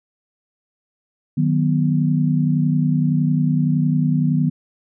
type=chord; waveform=sine; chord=B major; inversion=first; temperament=just; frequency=154.34 / 185.21 / 246.9 Hz; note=D#3 / F#3 / B3; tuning=-14 / +2 / 0 cents; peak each=-17 / -22 / -20 dBFS; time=1.37-4.5 s; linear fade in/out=10 ms; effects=none